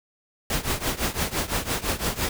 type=noise with tremolo; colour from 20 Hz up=pink; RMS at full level=-23 dBFS; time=0.5-2.29 s; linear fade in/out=2 ms; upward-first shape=triangle; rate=5.9 Hz; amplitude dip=90%; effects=none